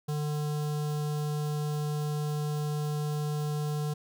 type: tone with notch filter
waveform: square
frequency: 149.4 Hz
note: D3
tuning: 30 cents sharp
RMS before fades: -31 dBFS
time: 0.08-3.94 s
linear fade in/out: 10 ms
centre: 2100 Hz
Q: 1
effects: none